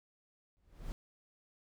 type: noise with exponential growth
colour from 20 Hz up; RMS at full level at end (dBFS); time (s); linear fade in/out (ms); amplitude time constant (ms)
brown; -37; 0.57-0.92; 0; 75
effects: none